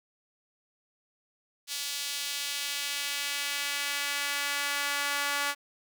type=tone with high-pass filter sweep; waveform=sawtooth; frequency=285.6 Hz; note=D4; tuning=48 cents flat; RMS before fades=-32 dBFS; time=1.67-5.55 s; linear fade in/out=50 ms; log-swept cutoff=3900 to 1300 Hz; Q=1.1; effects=none